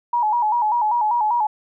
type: tone with vibrato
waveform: sine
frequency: 903 Hz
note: A5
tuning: 45 cents sharp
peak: -16 dBFS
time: 0.13-1.47 s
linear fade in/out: 5 ms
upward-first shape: square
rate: 5.1 Hz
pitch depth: 100 cents each way
effects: none